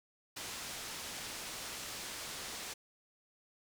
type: low-pass noise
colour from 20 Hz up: white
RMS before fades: -44 dBFS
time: 0.36-2.74 s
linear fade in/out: 10 ms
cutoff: 7500 Hz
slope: 12 dB/octave
effects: none